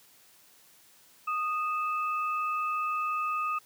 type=tone pair together; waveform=sine; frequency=1236.8 / 2617 Hz; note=D#6 / E7; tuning=-11 / -13 cents; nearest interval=octave + minor second; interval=1298 cents; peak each=-28 / -37 dBFS; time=1.27-3.59 s; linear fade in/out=10 ms; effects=white hiss -59 dBFS RMS until 3.65 s + high-pass 80 Hz 12 dB/octave